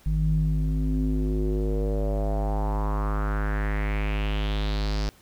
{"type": "tone with low-pass filter sweep", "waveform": "square", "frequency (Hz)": 51.7, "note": "G#1", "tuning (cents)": -7, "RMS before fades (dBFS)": -25, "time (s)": [0.06, 5.09], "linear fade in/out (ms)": 0, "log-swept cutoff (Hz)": [130, 5200], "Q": 4, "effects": ["pink hiss -56 dBFS RMS until 5.21 s"]}